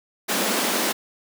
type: high-pass noise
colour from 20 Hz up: pink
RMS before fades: -23 dBFS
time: 0.28-0.93 s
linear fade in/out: 20 ms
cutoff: 190 Hz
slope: 96 dB/octave
effects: none